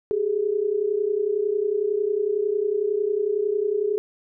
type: tone pair together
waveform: sine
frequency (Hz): 392.2 / 423.2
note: G4 / G#4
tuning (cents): +1 / +33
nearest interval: minor second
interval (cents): 132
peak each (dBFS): -25 / -22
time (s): 0.11-3.98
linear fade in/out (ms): 0
effects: none